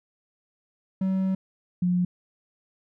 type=tone pair in turn; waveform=triangle / sine; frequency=189.9 / 178.67 Hz; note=F#3 / F3; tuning=+45 / +40 cents; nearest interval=minor second; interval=105 cents; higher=first; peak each=-20 dBFS; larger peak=neither; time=1.01-1.35 / 1.82-2.05 s; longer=first; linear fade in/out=5 ms; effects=none